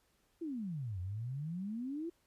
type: exponential two-way sweep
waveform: sine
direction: down then up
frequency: 349.2 to 87.31 to 349.2 Hz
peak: -37 dBFS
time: 0.41-2.1 s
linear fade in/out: 10 ms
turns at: 1 s
effects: pink hiss -74 dBFS RMS until 2.26 s + resampled to 32000 Hz